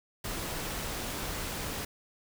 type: noise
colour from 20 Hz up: pink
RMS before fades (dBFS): -36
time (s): 0.24-1.85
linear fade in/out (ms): 5
effects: none